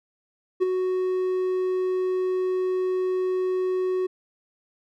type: tone with ADSR envelope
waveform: triangle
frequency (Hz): 370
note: F#4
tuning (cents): 0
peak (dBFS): -14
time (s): 0.6-4.07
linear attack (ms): 26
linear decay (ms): 17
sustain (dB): -6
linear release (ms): 12
effects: none